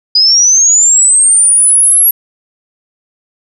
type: linear sweep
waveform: sine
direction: up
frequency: 4896 to 11460 Hz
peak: -4 dBFS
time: 0.15-2.11 s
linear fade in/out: 5 ms
effects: none